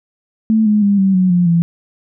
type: tone with pitch steps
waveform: sine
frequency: 220 / 210.6 / 201.5 / 192.85 / 184.57 / 176.64 / 169.06 Hz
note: A3 / G#3 / G3 / G3 / F#3 / F3 / E3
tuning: 0 / +24 / +48 / -28 / -4 / +20 / +44 cents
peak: -9 dBFS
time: 0.5-1.62 s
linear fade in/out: 0 ms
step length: 160 ms
effects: none